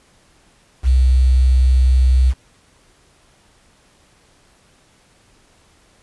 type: tone with quantisation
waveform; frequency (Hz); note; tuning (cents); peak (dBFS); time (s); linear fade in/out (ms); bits
sine; 64; C2; -38; -9; 0.83-2.34; 50; 6
effects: pink hiss -54 dBFS RMS until 6.02 s + resampled to 24000 Hz